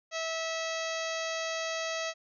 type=harmonic tone; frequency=650 Hz; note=E5; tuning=24 cents flat; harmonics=1 / 2 / 3 / 4 / 5 / 6 / 7 / 8 / 9 / 10; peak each=-35 / -40 / -39 / -41 / -43 / -44 / -45 / -47 / -48 / -44 dBFS; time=0.11-2.14 s; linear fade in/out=50 ms; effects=none